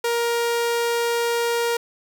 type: tone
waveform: sawtooth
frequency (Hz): 470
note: A#4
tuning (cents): +14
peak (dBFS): -16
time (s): 0.04-1.77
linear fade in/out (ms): 5
effects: none